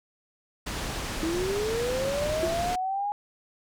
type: low-pass noise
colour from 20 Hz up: pink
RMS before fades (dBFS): -33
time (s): 0.66-2.76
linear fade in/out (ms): 10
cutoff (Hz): 8200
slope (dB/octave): 12
type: linear sweep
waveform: sine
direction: up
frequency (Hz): 316.5 to 830.6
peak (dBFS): -26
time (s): 1.23-3.12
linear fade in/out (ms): 0
type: tone with exponential decay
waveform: sine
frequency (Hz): 350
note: F4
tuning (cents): +4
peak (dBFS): -22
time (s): 2.43-2.58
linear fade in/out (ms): 1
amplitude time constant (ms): 32
effects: none